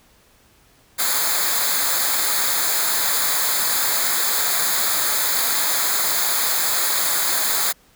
white noise with comb filter, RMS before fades -20 dBFS, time 0.98-7.73 s, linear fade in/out 20 ms, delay 0.35 ms, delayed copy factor -0.8, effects pink hiss -55 dBFS RMS until 7.95 s

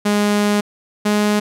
sawtooth tone pair in turn, 206.7 / 208.7 Hz, G#3 / G#3, -8 / +9 cents, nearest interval unison, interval 17 cents, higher second, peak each -10 dBFS, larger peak neither, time 0.05-0.61 / 1.05-1.4 s, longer first, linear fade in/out 10 ms, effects low-pass 12000 Hz 12 dB/octave

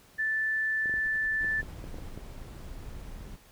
sine tone, 1758 Hz, A6, 2 cents flat, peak -26 dBFS, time 0.18-1.62 s, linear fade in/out 20 ms
clicks, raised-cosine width 2 ms, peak -30 dBFS, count 9, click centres 0.858 / 0.896 / 0.94 / 1.445 / 1.63 / 1.841 / 1.943 / 1.985 / 2.176 s
brown noise with tremolo, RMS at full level -43 dBFS, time 0.86-2.18 s, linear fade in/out 50 ms, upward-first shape triangle, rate 11 Hz, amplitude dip 100%
brown noise, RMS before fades -42 dBFS, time 1.39-3.37 s, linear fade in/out 20 ms
effects pink hiss -58 dBFS RMS until 3.51 s

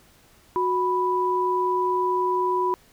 sine tone pair together, 367 / 987.8 Hz, F#4 / B5, -14 / 0 cents, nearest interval octave + perfect fourth, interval 1714 cents, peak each -24 / -22 dBFS, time 0.56-2.74 s, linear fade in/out 0 ms, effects pink hiss -56 dBFS RMS until 2.92 s

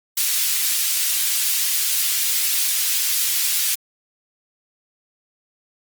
white high-pass noise, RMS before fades -20 dBFS, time 0.17-3.75 s, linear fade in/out 5 ms, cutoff 2500 Hz, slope 12 dB/octave, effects Opus 24 kbps

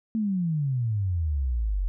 sine exponential sweep, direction down, 227.1 to 43.65 Hz, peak -23 dBFS, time 0.15-1.88 s, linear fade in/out 0 ms, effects none

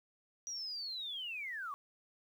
sine linear sweep, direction down, 5830 to 1093 Hz, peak -39 dBFS, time 0.47-1.74 s, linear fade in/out 0 ms, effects 11-bit

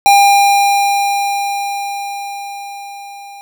square tone with level ramp, 802 Hz, G5, 39 cents sharp, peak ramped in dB -5 to -32 dBFS, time 0.06-3.41 s, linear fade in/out 0 ms, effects none

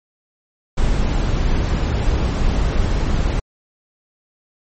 brown noise, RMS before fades -17 dBFS, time 0.77-3.4 s, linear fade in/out 10 ms, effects MP3 32 kbps

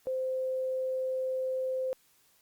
sine tone, 519 Hz, C5, 14 cents flat, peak -29 dBFS, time 0.07-1.93 s, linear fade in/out 0 ms, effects white hiss -66 dBFS RMS until 2.41 s + Opus 48 kbps

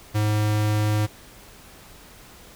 square tone, 106 Hz, G#2, 36 cents sharp, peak -20 dBFS, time 0.14-1.07 s, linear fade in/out 20 ms, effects pink hiss -47 dBFS RMS until 2.55 s

